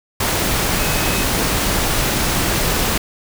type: tone in noise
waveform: sine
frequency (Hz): 2552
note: D#7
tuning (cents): +43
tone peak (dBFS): -28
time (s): 0.79-1.24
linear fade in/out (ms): 5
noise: pink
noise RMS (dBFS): -18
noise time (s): 0.2-2.98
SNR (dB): -13
effects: none